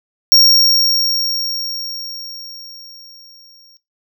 square tone with exponential decay, 5560 Hz, F8, 9 cents flat, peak -5 dBFS, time 0.32-3.77 s, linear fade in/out 0 ms, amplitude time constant 750 ms, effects noise-tail reverb RT60 0.2 s tail -19 dB re dry

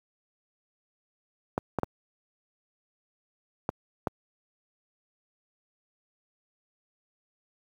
clicks, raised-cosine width 1 ms, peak -12 dBFS, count 5, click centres 1.579 / 1.787 / 1.833 / 3.691 / 4.072 s, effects high-pass 80 Hz 12 dB/octave + 9-bit

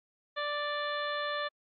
harmonic tone, 587.3 Hz, D5, in tune, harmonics 1 / 2 / 3 / 4 / 5 / 6 / 7, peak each -36 / -36 / -37 / -48 / -47 / -41 / -47 dBFS, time 0.36-1.49 s, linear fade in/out 20 ms, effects AAC 64 kbps

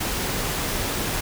pink noise, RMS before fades -26 dBFS, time 0-1.21 s, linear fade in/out 10 ms, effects none

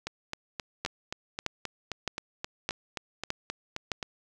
two click trains, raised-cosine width 0.2 ms, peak -16 / -12 dBFS, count 16 / 6, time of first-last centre 0.07-4.028 / 0.85-3.917 s, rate 3.79 / 1.63 Hz, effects none

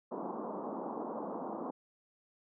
pink band-pass noise, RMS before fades -40 dBFS, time 0.11-1.71 s, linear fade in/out 10 ms, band 200 to 1100 Hz, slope 48 dB/octave, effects none

